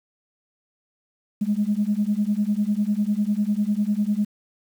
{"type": "beating tone pair", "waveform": "sine", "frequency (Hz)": [203, 213], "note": ["G#3", "G#3"], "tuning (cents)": [-39, 44], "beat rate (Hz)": 10, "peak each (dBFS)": -22, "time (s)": [1.41, 4.25], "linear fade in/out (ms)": 10, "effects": ["tanh soft clip ceiling -12 dBFS", "8-bit"]}